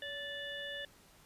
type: harmonic tone with a mistuned harmonic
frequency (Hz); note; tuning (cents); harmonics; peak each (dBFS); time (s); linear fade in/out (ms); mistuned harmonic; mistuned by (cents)
584; D5; -10; 1 / 3 / 5 / 6; -46 / -43 / -47 / -46; 0.02-0.85; 2; 1; -49
effects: pink hiss -62 dBFS RMS until 1.25 s + resampled to 32000 Hz